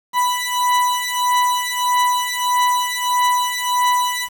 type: beating tone pair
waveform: 40% pulse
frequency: 987.8 / 989.4 Hz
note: B5 / B5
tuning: 0 / +3 cents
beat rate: 1.6 Hz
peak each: -18 dBFS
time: 0.13-4.29 s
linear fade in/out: 50 ms
effects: 7-bit